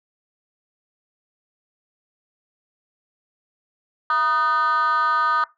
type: tone with frequency modulation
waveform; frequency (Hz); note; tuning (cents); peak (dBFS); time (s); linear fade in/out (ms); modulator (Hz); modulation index
sine; 1235; D#6; -13; -15; 4.1-5.44; 2; 281; 0.9
effects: noise-tail reverb RT60 0.2 s tail -19 dB re dry + tanh soft clip ceiling -15 dBFS